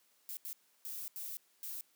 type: noise bursts at uneven times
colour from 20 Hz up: violet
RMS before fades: -43 dBFS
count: 5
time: 0.29-0.37 / 0.45-0.53 / 0.85-1.08 / 1.16-1.37 / 1.63-1.81 s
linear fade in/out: 0 ms
effects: white hiss -71 dBFS RMS until 1.95 s + high-pass 200 Hz 12 dB/octave